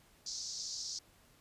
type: band-pass noise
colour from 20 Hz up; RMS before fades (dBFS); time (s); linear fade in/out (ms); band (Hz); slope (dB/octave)
pink; -42; 0.26-0.99; 5; 4600 to 6400; 48
effects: pink hiss -65 dBFS RMS until 1.4 s + resampled to 32000 Hz